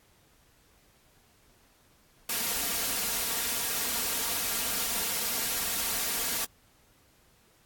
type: noise with comb filter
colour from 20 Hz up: white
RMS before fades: -30 dBFS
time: 2.29-6.45 s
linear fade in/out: 5 ms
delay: 4.3 ms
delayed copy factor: +0.6
effects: pink hiss -63 dBFS RMS until 7.65 s + AAC 64 kbps